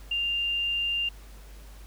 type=tone with frequency modulation; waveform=sine; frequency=2794 Hz; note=F7; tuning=in tune; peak=-25 dBFS; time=0.11-1.09 s; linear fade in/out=5 ms; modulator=36.1 Hz; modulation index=0.21; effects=added 50 Hz sine -44 dBFS peak until 1.86 s + pink hiss -54 dBFS RMS until 1.86 s